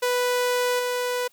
sawtooth tone with level steps, 493.9 Hz, B4, in tune, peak -17 / -20 dBFS, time 0.02-1.28 s, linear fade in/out 10 ms, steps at 0.79 s, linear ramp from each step 5 ms, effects white hiss -61 dBFS RMS until 1.32 s

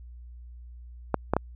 clicks, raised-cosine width 1 ms, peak -8 dBFS, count 3, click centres 1.143 / 1.336 / 1.366 s, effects added 60 Hz sine -42 dBFS peak until 1.55 s

